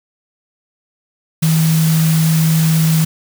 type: tone in noise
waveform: sine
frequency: 160 Hz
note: D#3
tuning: 49 cents sharp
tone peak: -10 dBFS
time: 1.42-3.05 s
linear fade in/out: 10 ms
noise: white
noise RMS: -23 dBFS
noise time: 1.42-3.05 s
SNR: +10 dB
effects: none